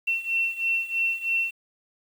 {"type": "beating tone pair", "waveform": "sine", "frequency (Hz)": [2705, 2708.1], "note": ["E7", "E7"], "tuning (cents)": [44, 46], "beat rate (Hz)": 3.1, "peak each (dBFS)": [-28, -25], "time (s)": [0.07, 1.51], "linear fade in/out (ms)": 10, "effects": ["8-bit"]}